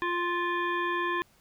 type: harmonic tone with a mistuned harmonic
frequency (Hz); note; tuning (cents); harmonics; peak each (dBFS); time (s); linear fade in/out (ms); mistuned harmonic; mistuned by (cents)
349.2; F4; 0; 1 / 3 / 5 / 7 / 9 / 10; -32 / -30 / -32 / -41 / -46 / -47; 0.02-1.22; 0; 9; +28
effects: pink hiss -63 dBFS RMS until 1.4 s